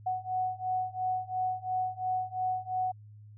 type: beating tone pair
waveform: sine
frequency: 740 / 742.9 Hz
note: F#5 / F#5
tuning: 0 / +7 cents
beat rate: 2.9 Hz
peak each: -33 / -32 dBFS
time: 0.06-2.92 s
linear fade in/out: 10 ms
effects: added 105 Hz sine -48 dBFS peak until 3.37 s